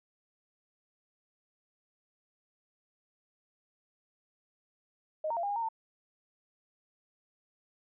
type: tone with pitch steps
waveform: sine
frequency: 622 / 924 / 684 / 807 / 815 / 923 / 899 Hz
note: D#5 / A#5 / F5 / G#5 / G#5 / A#5 / A5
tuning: -1 / -16 / -36 / -50 / -33 / -17 / +37 cents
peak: -30 dBFS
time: 5.24-5.688 s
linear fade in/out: 5 ms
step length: 64 ms
effects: none